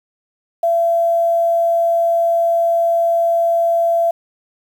sine tone with quantisation, 675 Hz, E5, 41 cents sharp, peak -12 dBFS, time 0.63-4.11 s, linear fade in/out 5 ms, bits 7, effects none

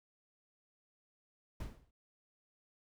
brown noise with exponential decay, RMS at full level -37 dBFS, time 1.6-1.91 s, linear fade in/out 5 ms, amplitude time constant 67 ms, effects none

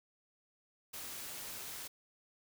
white noise, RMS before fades -45 dBFS, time 0.93-1.88 s, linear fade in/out 10 ms, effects none

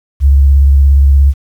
sine tone with vibrato, 69.3 Hz, C#2, in tune, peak -3 dBFS, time 0.2-1.34 s, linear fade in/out 50 ms, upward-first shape triangle, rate 17 Hz, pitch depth 60 cents each way, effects 7-bit

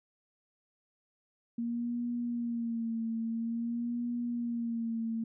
sine tone with vibrato, 233.1 Hz, A#3, in tune, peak -31 dBFS, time 1.58-5.24 s, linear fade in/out 5 ms, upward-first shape sine, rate 0.49 Hz, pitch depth 50 cents each way, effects none

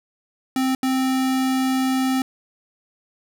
square tone bursts at uneven times, 261.6 Hz, C4, in tune, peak -19 dBFS, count 2, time 0.56-0.75 / 0.83-2.22 s, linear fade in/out 2 ms, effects none

